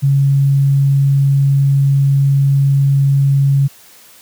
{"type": "tone", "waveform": "sine", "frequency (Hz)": 138.59, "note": "C#3", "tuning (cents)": 0, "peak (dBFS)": -8, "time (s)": [0.02, 3.68], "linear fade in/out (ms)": 20, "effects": ["white hiss -43 dBFS RMS until 4.21 s", "high-pass 80 Hz 12 dB/octave"]}